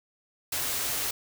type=band-stop noise; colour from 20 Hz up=white; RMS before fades=-30 dBFS; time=0.52-1.11 s; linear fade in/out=5 ms; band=170 to 240 Hz; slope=96 dB/octave; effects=none